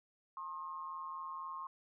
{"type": "tone with amplitude modulation", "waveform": "sine", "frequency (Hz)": 1071, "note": "C6", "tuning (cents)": 40, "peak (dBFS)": -38, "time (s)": [0.37, 1.67], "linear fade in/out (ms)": 2, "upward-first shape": "sine", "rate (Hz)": 164, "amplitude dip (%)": 70, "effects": []}